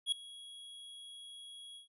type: tone with ADSR envelope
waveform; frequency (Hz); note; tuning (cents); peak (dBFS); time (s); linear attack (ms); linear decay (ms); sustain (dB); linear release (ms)
square; 3322; G#7; 0; -28; 0.06-1.88; 61; 3; -21; 120
effects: resampled to 24000 Hz